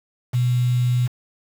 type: tone with quantisation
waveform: sine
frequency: 123.47 Hz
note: B2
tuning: in tune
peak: -16 dBFS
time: 0.33-1.08 s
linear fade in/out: 20 ms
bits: 6
effects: none